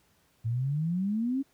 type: exponential sweep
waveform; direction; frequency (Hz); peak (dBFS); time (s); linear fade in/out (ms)
sine; up; 110 to 280; -26; 0.44-1.43; 20
effects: pink hiss -67 dBFS RMS until 1.53 s + high-pass 60 Hz 12 dB/octave